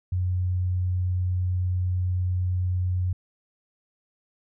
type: tone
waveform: sine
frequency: 90.9 Hz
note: F#2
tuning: 30 cents flat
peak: -22 dBFS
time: 0.12-3.13 s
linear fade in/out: 5 ms
effects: none